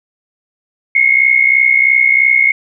sine tone pair together, 2137 / 2200 Hz, C7 / C#7, +36 / -14 cents, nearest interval minor second, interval 50 cents, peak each -10 dBFS, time 0.95-2.52 s, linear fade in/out 5 ms, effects none

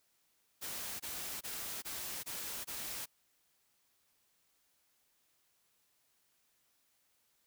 white noise bursts, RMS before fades -42 dBFS, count 6, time 0.61-3.06 s, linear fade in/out 20 ms, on 390 ms, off 22 ms, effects white hiss -75 dBFS RMS until 7.46 s

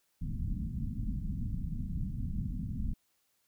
pink low-pass noise, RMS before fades -35 dBFS, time 0.21-2.94 s, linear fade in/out 10 ms, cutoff 240 Hz, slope 48 dB/octave, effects white hiss -75 dBFS RMS until 3.47 s

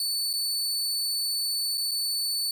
sawtooth tone with dropouts, 4485 Hz, C#8, 19 cents sharp, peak -23 dBFS, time 0-2.51 s, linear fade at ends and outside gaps 2 ms, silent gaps 0.331-0.336 / 1.774-1.778 / 1.911-1.915 s, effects none

